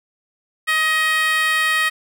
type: tone with high-pass filter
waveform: 10% pulse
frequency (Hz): 630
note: D#5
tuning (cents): +21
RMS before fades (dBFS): -18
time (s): 0.67-1.9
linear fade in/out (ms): 20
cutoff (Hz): 1600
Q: 5.6
effects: none